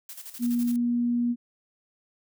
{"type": "noise with tremolo", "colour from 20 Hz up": "blue", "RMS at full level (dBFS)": -40, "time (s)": [0.09, 0.76], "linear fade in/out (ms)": 2, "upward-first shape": "square", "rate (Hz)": 12, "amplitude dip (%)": 65}
{"type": "tone", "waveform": "sine", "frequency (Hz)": 239.8, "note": "A#3", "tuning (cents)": 49, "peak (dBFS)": -22, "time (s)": [0.39, 1.36], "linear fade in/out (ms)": 50}
{"effects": []}